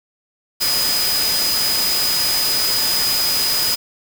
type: tone in noise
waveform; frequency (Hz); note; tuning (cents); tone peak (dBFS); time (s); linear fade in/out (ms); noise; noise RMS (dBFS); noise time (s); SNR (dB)
sine; 4978; D#8; 0; -18; 0.6-3.76; 20; white; -21; 0.6-3.76; 0
effects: none